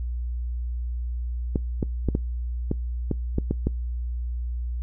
clicks, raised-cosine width 3 ms, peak -10 dBFS, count 9, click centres 1.558 / 1.828 / 2.087 / 2.151 / 2.714 / 3.113 / 3.384 / 3.51 / 3.67 s, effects noise-tail reverb RT60 0.2 s tail -25 dB re dry + added 60 Hz sine -26 dBFS peak until 4.82 s

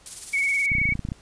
violet noise with tremolo, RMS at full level -29 dBFS, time 0.06-0.66 s, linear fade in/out 0 ms, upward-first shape sine, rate 19 Hz, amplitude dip 50%
sine tone with vibrato, 2230 Hz, C#7, 10 cents sharp, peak -20 dBFS, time 0.33-0.94 s, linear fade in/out 10 ms, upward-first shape sine, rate 19 Hz, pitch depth 40 cents each way
clicks, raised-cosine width 5 ms, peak -17 dBFS, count 12, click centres 0.718 / 0.752 / 0.784 / 0.816 / 0.855 / 0.89 / 0.923 / 0.954 / 0.993 / 1.051 / 1.088 / 1.119 s
effects pink hiss -54 dBFS RMS until 1.21 s + resampled to 22050 Hz

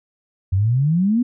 sine exponential sweep, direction up, 89.9 to 252.8 Hz, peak -14 dBFS, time 0.52-1.23 s, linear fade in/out 10 ms, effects none

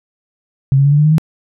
sine tone with pitch steps, 135.3 / 138.86 / 142.52 / 146.27 / 150.12 / 154.08 / 158.14 Hz, C#3 / C#3 / C#3 / D3 / D3 / D#3 / D#3, -42 / +3 / +48 / -7 / +38 / -17 / +28 cents, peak -7 dBFS, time 0.72-1.182 s, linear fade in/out 0 ms, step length 66 ms, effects none

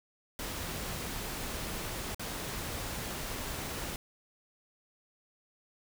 pink noise with dropouts, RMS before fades -38 dBFS, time 0.39-3.96 s, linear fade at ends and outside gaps 1 ms, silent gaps 2.146-2.195 s, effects none

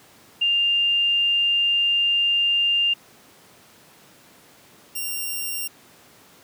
sine / 5% pulse tone pair in turn, 2800 / 2776 Hz, F7 / F7, +4 / -11 cents, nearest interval unison, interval 15 cents, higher first, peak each -17 dBFS, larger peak neither, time 0.41-2.94 / 4.95-5.68 s, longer first, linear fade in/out 10 ms, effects pink hiss -51 dBFS RMS until 6.43 s + high-pass 150 Hz 12 dB/octave

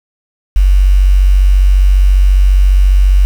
sine tone with quantisation, 47.33 Hz, F#1, 40 cents sharp, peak -4 dBFS, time 0.56-3.25 s, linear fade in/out 0 ms, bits 5, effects none

